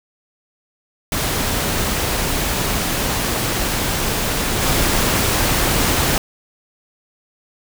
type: noise with level steps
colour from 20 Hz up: pink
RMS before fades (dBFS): -20 / -17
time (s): 1.12-6.18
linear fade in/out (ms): 2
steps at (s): 4.61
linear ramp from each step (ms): 20
effects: none